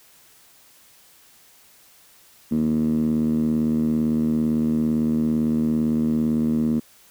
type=tone with band-pass filter; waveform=10% pulse; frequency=77.78 Hz; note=D#2; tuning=in tune; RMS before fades=-21 dBFS; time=2.51-6.8 s; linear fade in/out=10 ms; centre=230 Hz; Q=4.4; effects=white hiss -53 dBFS RMS until 7.1 s